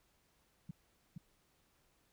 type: tone with echo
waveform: sine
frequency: 165.1 Hz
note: E3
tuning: 3 cents sharp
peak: -40 dBFS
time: 0.69-0.71 s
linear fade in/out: 5 ms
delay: 470 ms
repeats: 1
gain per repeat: -2 dB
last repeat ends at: 1.18 s
effects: pink hiss -74 dBFS RMS until 2.12 s